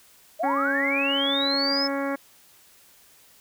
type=linear sweep; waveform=sine; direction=up; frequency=590 to 5274 Hz; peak=-23 dBFS; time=0.39-1.88 s; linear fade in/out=20 ms
type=harmonic tone; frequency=277.2 Hz; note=C#4; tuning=in tune; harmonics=1 / 2 / 3 / 4 / 5 / 6 / 7 / 8; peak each=-28 / -29 / -36 / -35 / -37 / -37 / -40 / -40 dBFS; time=0.43-2.16 s; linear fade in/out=10 ms
effects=white hiss -55 dBFS RMS until 3.4 s